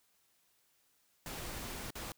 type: noise with dropouts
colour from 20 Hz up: pink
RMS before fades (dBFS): -43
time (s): 1.26-2.12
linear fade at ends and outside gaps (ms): 1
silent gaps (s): 1.905-1.954
effects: white hiss -73 dBFS RMS until 2.17 s